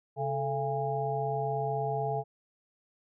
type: harmonic tone with a mistuned harmonic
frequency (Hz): 136.2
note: C#3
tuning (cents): -30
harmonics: 1 / 3 / 5 / 6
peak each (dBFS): -34 / -34 / -34 / -34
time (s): 0.16-2.24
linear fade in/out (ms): 50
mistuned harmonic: 3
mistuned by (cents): +110
effects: none